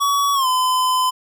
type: tone with pitch glide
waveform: square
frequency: 1130 to 1018.4 Hz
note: C#6 to C6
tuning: +33 to -47 cents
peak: -16 dBFS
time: 0-1.11 s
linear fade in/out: 20 ms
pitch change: -180 cents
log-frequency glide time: 0.34-0.47 s
effects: none